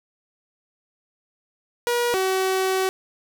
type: tone pair in turn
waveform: sawtooth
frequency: 480 / 378.5 Hz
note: B4 / F#4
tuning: -49 / +39 cents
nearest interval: major third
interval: 412 cents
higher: first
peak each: -16 dBFS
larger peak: neither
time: 1.87-2.14 / 2.14-2.89 s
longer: second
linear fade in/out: 0 ms
effects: none